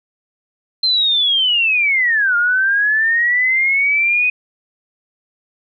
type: linear two-way sweep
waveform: sine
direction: down then up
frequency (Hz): 4153 to 1400 to 2505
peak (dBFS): -12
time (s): 0.83-4.3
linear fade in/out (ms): 5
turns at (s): 2.36
effects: none